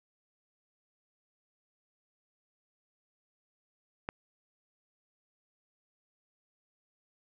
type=click; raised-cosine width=0.5 ms; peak=-19 dBFS; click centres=4.089 s; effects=none